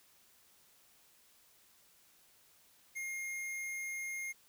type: tone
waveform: square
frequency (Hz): 2133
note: C7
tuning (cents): +33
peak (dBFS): -39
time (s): 2.95-4.33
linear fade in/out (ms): 20
effects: white hiss -66 dBFS RMS until 4.48 s